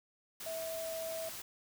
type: tone in noise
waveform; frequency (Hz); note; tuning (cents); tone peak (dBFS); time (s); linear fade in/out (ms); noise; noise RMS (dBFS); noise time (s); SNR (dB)
sine; 651; E5; -22; -38; 0.46-1.29; 5; white; -45; 0.4-1.42; +4
effects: none